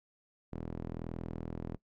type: tone with band-pass filter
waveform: sawtooth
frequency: 41.2 Hz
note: E1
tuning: in tune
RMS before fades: -41 dBFS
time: 0.52-1.77 s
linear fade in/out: 10 ms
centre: 270 Hz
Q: 0.78
effects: noise-tail reverb RT60 0.1 s tail -19 dB re dry